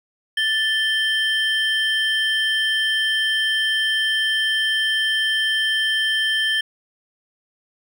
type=tone pair together; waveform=triangle; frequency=1760 / 3136 Hz; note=A6 / G7; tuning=0 / 0 cents; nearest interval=minor seventh; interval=1000 cents; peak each=-19 dBFS; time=0.37-6.61 s; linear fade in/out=5 ms; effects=none